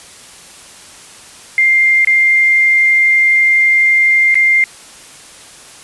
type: tone with dropouts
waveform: sine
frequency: 2104 Hz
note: C7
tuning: 9 cents sharp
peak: -7 dBFS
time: 1.58-4.64 s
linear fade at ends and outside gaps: 1 ms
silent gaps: 2.048-2.072 / 4.344-4.354 s
effects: white hiss -37 dBFS RMS until 5.83 s + resampled to 24000 Hz